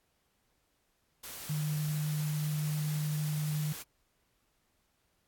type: tone in noise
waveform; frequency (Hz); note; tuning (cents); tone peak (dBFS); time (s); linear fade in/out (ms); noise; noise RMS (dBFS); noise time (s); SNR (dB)
sine; 151.2; D#3; -49; -30; 1.49-3.73; 10; white; -44; 1.23-3.83; +11
effects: pink hiss -75 dBFS RMS until 5.27 s + AAC 64 kbps